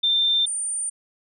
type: tone pair in turn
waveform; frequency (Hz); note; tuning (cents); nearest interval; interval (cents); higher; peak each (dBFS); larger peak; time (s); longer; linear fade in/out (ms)
sine; 3583 / 9029; A7 / C#9; +31 / +31; octave + major third; 1600; second; -17 / -24; first; 0.03-0.46 / 0.46-0.9; second; 10
effects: none